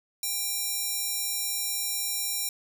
square tone with high-pass filter, 792 Hz, G5, 18 cents sharp, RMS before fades -30 dBFS, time 0.23-2.49 s, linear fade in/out 2 ms, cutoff 6700 Hz, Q 0.83, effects none

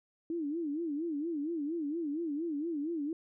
sine tone with vibrato, 312.1 Hz, D#4, 5 cents sharp, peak -32 dBFS, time 0.3-3.13 s, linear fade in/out 2 ms, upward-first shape sine, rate 4.3 Hz, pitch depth 170 cents each way, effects none

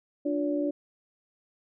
sine tone cluster, 293.8 / 355.3 / 572 Hz, D4 / F4 / D5, +1 / +30 / -46 cents, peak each -27 / -34 / -31 dBFS, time 0.25-0.71 s, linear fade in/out 10 ms, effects none

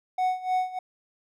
triangle tone with tremolo, 740 Hz, F#5, in tune, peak -19 dBFS, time 0.18-0.79 s, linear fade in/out 5 ms, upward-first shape sine, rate 3.3 Hz, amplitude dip 85%, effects none

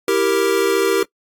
square chord, E diminished, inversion none, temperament equal, 329.6 / 392 / 466.2 Hz, E4 / G4 / Bb4, 0 / 0 / 0 cents, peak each -24 / -18 / -19 dBFS, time 0.08-1.03 s, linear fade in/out 2 ms, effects noise-tail reverb RT60 0.1 s tail -22 dB re dry + AAC 64 kbps

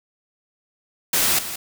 white noise with echo, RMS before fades -19 dBFS, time 1.13-1.39 s, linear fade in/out 5 ms, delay 170 ms, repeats 1, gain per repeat -11 dB, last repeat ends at 1.56 s, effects none

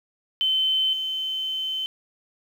sine tone with level steps, 3069 Hz, G7, 37 cents flat, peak -19 / -25 dBFS, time 0.41-1.86 s, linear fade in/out 0 ms, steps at 0.93 s, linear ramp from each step 2 ms, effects 8-bit

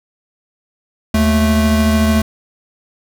square tone pair together, 77.41 / 218.7 Hz, D#2 / A3, -8 / -10 cents, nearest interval octave + tritone, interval 1798 cents, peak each -16 / -13 dBFS, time 1.14-2.22 s, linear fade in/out 5 ms, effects none

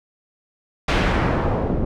pink noise with low-pass filter sweep, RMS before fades -20 dBFS, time 0.88-1.85 s, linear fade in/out 5 ms, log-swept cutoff 3400 to 410 Hz, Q 0.84, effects none

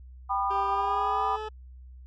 sine chord, G augmented, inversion none, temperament equal with one note detuned, 784 / 987.8 / 1215.4 Hz, G5 / B5 / D#6, 0 / 0 / -41 cents, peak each -29 dBFS, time 0.29-1.37 s, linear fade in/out 20 ms
20% pulse tone with pitch glide, 395.3 to 431.1 Hz, G4 to A4, +15 to -35 cents, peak -28 dBFS, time 0.5-1.49 s, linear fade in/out 10 ms, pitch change +150 cents, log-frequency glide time 0.7-1.25 s
effects added 63 Hz sine -44 dBFS peak until 2.06 s + low-pass 3000 Hz 12 dB/octave

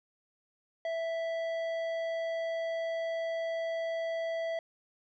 sine tone with tanh clipping, 659.3 Hz, E5, in tune, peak -33 dBFS, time 0.85-4.59 s, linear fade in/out 2 ms, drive 11 dB, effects none

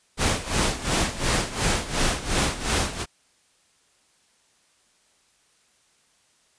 pink noise with tremolo, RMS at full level -21 dBFS, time 0.17-3.06 s, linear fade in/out 50 ms, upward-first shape sine, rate 2.8 Hz, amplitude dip 80%, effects white hiss -63 dBFS RMS until 6.58 s + resampled to 22050 Hz

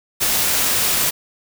white noise, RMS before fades -18 dBFS, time 0.2-1.11 s, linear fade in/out 20 ms, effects none

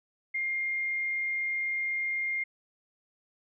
sine tone, 2118 Hz, C7, 21 cents sharp, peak -28 dBFS, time 0.34-2.44 s, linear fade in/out 10 ms, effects none

